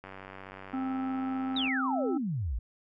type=click train; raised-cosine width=0.5 ms; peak=-29 dBFS; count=158; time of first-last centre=0.04-1.679 s; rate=95.8 Hz
type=harmonic tone; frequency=262.8 Hz; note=C4; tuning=8 cents sharp; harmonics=1 / 3 / 5; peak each=-30 / -40 / -44 dBFS; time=0.73-2.18 s; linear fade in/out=10 ms
type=exponential sweep; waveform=sine; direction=down; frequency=3941 to 50 Hz; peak=-29 dBFS; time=1.56-2.59 s; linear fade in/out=5 ms
effects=none